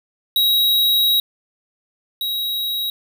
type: tone pair in turn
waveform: square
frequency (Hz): 3832 / 3832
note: A#7 / A#7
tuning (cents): +47 / +47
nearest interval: unison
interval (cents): 0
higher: neither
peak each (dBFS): -14 / -21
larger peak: first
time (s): 0.36-1.2 / 2.21-2.9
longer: first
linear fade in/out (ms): 2
effects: none